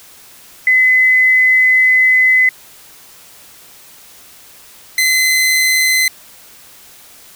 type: tone pair in turn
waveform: sine / sawtooth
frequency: 2026 / 2044 Hz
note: B6 / C7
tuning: +44 / -41 cents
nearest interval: unison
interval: 15 cents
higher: second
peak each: -7 dBFS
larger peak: neither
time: 0.67-2.49 / 4.98-6.08 s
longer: first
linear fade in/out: 2 ms
effects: white hiss -41 dBFS RMS until 7.35 s